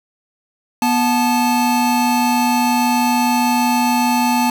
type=tone pair together; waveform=square; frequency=244 / 872.5 Hz; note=B3 / A5; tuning=-21 / -15 cents; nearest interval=octave + minor seventh; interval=2206 cents; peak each=-17 dBFS; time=0.82-4.5 s; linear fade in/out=2 ms; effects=none